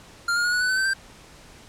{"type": "tone with pitch steps", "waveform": "square", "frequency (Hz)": [1396.9, 1420.5, 1444.5, 1468.9, 1493.7, 1518.9, 1544.6, 1570.7], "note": ["F6", "F6", "F#6", "F#6", "F#6", "F#6", "G6", "G6"], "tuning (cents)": [0, 29, -42, -13, 16, 45, -26, 3], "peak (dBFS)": -21, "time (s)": [0.28, 0.936], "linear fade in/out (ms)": 5, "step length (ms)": 82, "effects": ["pink hiss -48 dBFS RMS until 1.68 s", "low-pass 9000 Hz 12 dB/octave"]}